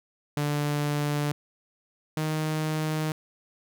sawtooth tone pair in turn, 146.83 / 155.56 Hz, D3 / D#3, 0 / 0 cents, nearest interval minor second, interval 100 cents, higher second, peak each -21 / -22 dBFS, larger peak first, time 0.37-1.32 / 2.17-3.12 s, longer neither, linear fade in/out 2 ms, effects none

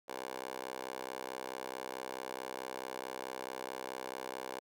10% pulse tone with high-pass filter, 64.6 Hz, C2, 21 cents flat, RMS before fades -43 dBFS, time 0.08-4.6 s, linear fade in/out 10 ms, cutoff 580 Hz, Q 2.8, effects none

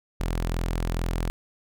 sawtooth tone, 42.28 Hz, E1, 45 cents sharp, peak -21 dBFS, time 0.2-1.3 s, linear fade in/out 0 ms, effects none

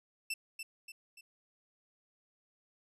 sawtooth tone with echo, 2664 Hz, E7, 18 cents sharp, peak -31 dBFS, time 0.3-0.34 s, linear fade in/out 5 ms, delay 290 ms, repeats 3, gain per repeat -6 dB, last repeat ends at 1.21 s, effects resampled to 32000 Hz

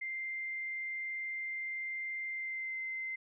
sine tone with pitch glide, 2093 to 2073 Hz, C7 to C7, 0 to -17 cents, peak -36 dBFS, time 0.01-3.16 s, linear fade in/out 10 ms, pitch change -17 cents, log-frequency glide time 2.29-2.79 s, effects none

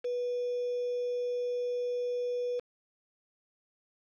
sine tone with quantisation, 490 Hz, B4, 14 cents flat, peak -30 dBFS, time 0.04-2.6 s, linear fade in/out 10 ms, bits 7, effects low-pass 3000 Hz 12 dB/octave

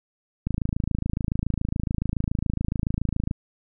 click train, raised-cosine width 5 ms, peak -12 dBFS, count 78, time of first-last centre 0.47-3.311 s, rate 27.1 Hz, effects none

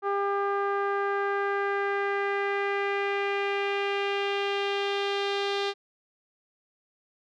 sawtooth tone with low-pass filter sweep, 399.9 Hz, G4, 35 cents sharp, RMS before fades -28 dBFS, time 0.02-5.74 s, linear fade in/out 50 ms, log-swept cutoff 1200 to 3900 Hz, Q 2.5, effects none

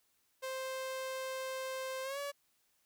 sawtooth tone with pitch glide, 524 to 568.1 Hz, C5 to C#5, +2 to +42 cents, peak -34 dBFS, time 0.42-2.32 s, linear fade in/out 20 ms, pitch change +140 cents, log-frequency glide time 2.03-2.19 s, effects white hiss -75 dBFS RMS until 2.85 s

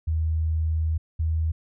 sine tone pair in turn, 79.7 / 80.04 Hz, D#2 / D#2, +42 / +50 cents, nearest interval unison, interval 8 cents, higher second, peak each -21 dBFS, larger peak neither, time 0.07-0.98 / 1.19-1.52 s, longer first, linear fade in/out 10 ms, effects none

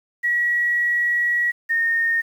sine tone pair in turn, 1920 / 1839 Hz, B6 / A#6, -49 / -24 cents, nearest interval minor second, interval 75 cents, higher first, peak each -17 dBFS, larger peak neither, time 0.23-1.52 / 1.69-2.22 s, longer first, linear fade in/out 20 ms, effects 8-bit

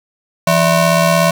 25% pulse ring-modulated tone, 415.3 Hz, G#4, in tune, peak -3 dBFS, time 0.47-1.31 s, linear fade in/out 5 ms, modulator 246 Hz, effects none

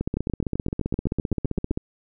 two click trains, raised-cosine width 3 ms, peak -12 / -12 dBFS, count 13 / 28, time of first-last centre 0.17-1.712 / 0.01-1.775 s, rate 7.78 / 15.3 Hz, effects none

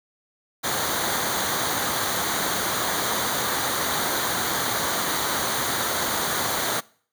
pink noise with comb filter, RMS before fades -25 dBFS, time 0.63-6.81 s, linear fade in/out 20 ms, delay 0.38 ms, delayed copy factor -0.65, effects noise-tail reverb RT60 0.5 s tail -23 dB re dry + high-pass 100 Hz 12 dB/octave

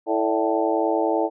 harmonic tone with a mistuned harmonic, 110 Hz, A2, in tune, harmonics 3 / 4 / 5 / 6 / 7 / 8, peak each -24 / -25 / -26 / -27 / -27 / -28 dBFS, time 0.06-1.3 s, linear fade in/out 50 ms, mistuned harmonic 5, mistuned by +83 cents, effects none

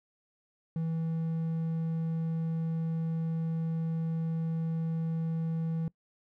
triangle tone, 163 Hz, E3, 19 cents flat, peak -27 dBFS, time 0.76-5.88 s, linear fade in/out 2 ms, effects noise-tail reverb RT60 0.1 s tail -22 dB re dry

